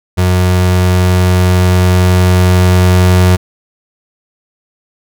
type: tone with level ramp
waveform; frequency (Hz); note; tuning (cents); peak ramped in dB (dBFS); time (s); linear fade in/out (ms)
35% pulse; 91; F#2; -28; -6 to -3; 0.17-3.37; 20
effects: none